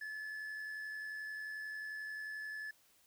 triangle tone with amplitude modulation, 1726 Hz, A6, 34 cents flat, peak -38 dBFS, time 0.01-2.71 s, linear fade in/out 5 ms, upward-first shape sine, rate 91.3 Hz, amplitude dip 35%, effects white hiss -69 dBFS RMS until 3.06 s

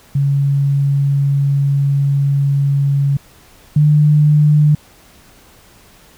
sine tone pair in turn, 140 / 149.62 Hz, C#3 / D3, +18 / +33 cents, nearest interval minor second, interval 115 cents, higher second, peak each -11 / -7 dBFS, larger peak second, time 0.15-3.17 / 3.76-4.75 s, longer first, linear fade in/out 5 ms, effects pink hiss -46 dBFS RMS until 6.17 s

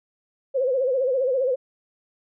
sine tone with vibrato, 520 Hz, C5, 11 cents flat, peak -19 dBFS, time 0.54-1.56 s, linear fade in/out 20 ms, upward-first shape sine, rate 15 Hz, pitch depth 100 cents each way, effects none

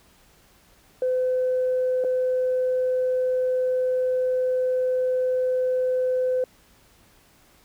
sine tone with dropouts, 509 Hz, C5, 48 cents flat, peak -19 dBFS, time 1.02-6.44 s, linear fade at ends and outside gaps 2 ms, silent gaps 2.04-2.046 s, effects tanh soft clip ceiling -16 dBFS + pink hiss -57 dBFS RMS until 7.64 s

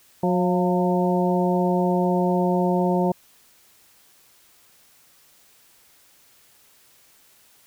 harmonic tone with a mistuned harmonic, 180.8 Hz, F#3, 40 cents flat, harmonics 1 / 2 / 3 / 4 / 5, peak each -21 / -24 / -26 / -27 / -28 dBFS, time 0.23-3.12 s, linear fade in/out 5 ms, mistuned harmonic 4, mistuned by -52 cents, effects white hiss -56 dBFS RMS until 7.66 s

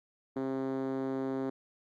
5% pulse tone with band-pass filter, 133.4 Hz, C3, 34 cents sharp, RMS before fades -34 dBFS, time 0.36-1.5 s, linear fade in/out 5 ms, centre 310 Hz, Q 3, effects Opus 48 kbps

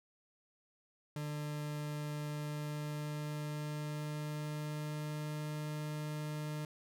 40% pulse tone with pitch glide, 149 to 151.25 Hz, D3 to D#3, +25 to -49 cents, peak -37 dBFS, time 1.16-6.65 s, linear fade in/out 2 ms, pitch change +26 cents, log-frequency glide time 2.25-5.47 s, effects none

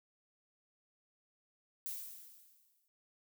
violet noise with exponential decay, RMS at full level -40 dBFS, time 1.86-2.88 s, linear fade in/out 0 ms, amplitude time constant 220 ms, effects none

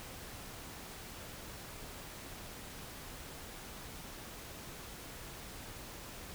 silence, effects pink hiss -48 dBFS RMS until 6.34 s

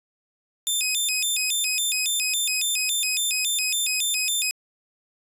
15% pulse tone with vibrato, 3000 Hz, F#7, 23 cents sharp, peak -15 dBFS, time 0.67-4.51 s, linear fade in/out 0 ms, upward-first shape square, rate 3.6 Hz, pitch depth 300 cents each way, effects resampled to 32000 Hz

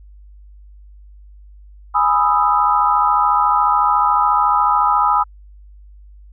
sine chord, E major seventh, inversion first, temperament equal, 830.6 / 987.8 / 1244.5 / 1318.5 Hz, G#5 / B5 / D#6 / E6, 0 / 0 / 0 / 0 cents, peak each -18 / -17 / -16 / -20 dBFS, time 1.94-5.24 s, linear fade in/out 20 ms, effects added 50 Hz sine -39 dBFS peak until 6.32 s

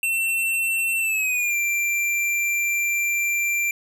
square tone with pitch glide, 2698 to 2362 Hz, E7 to D7, +40 to +9 cents, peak -21 dBFS, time 0.03-3.71 s, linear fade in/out 2 ms, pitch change -231 cents, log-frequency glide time 0.99-1.56 s, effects none

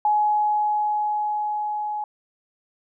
sine tone with level ramp, 842 Hz, G#5, 24 cents sharp, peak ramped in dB -16 to -25 dBFS, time 0.05-2.04 s, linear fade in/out 2 ms, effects none

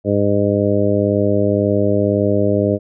harmonic tone, 101.9 Hz, G#2, 32 cents flat, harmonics 1 / 2 / 3 / 4 / 5 / 6, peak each -20 / -20 / -20 / -20 / -20 / -20 dBFS, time 0.04-2.79 s, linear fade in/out 50 ms, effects none

